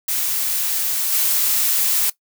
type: noise with level steps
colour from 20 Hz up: blue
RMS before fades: -21 / -18 dBFS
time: 0.08-2.1 s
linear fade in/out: 5 ms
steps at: 1.12 s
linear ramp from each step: 5 ms
effects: noise-tail reverb RT60 0.1 s tail -18 dB re dry